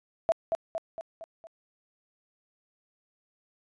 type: tone with echo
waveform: sine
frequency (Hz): 659.3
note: E5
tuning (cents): 0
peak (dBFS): -19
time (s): 0.29-0.32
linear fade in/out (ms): 0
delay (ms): 230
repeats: 5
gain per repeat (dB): -5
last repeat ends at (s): 1.47
effects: resampled to 22050 Hz